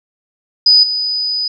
sine tone with level steps, 4978 Hz, D#8, in tune, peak -5 / -15 dBFS, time 0.66-1.48 s, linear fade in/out 5 ms, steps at 0.83 s, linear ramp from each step 5 ms, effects none

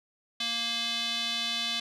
square tone with band-pass filter, 233.1 Hz, A#3, in tune, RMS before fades -31 dBFS, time 0.4-1.8 s, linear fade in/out 5 ms, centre 3600 Hz, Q 3.7, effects none

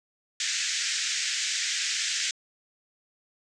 white band-pass noise, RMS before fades -29 dBFS, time 0.4-2.31 s, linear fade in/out 2 ms, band 1600 to 7400 Hz, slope 48 dB/octave, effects resampled to 22050 Hz

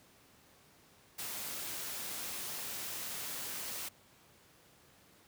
white noise, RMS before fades -41 dBFS, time 1.18-3.89 s, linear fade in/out 10 ms, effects pink hiss -63 dBFS RMS until 5.27 s + high-pass 80 Hz 12 dB/octave

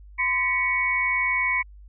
sine tone cluster, 1023 / 1942 / 2230 Hz, C6 / B6 / C#7, -39 / -30 / +10 cents, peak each -28 / -28 / -22 dBFS, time 0.18-1.63 s, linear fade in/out 20 ms, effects added 50 Hz sine -43 dBFS peak until 1.88 s

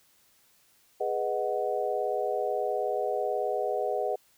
sine chord, G# minor seventh, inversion none, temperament equal, 415.3 / 493.9 / 622.3 / 740 Hz, G#4 / B4 / D#5 / F#5, 0 / 0 / 0 / 0 cents, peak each -32 dBFS, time 1-4.16 s, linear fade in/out 10 ms, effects white hiss -64 dBFS RMS until 4.37 s

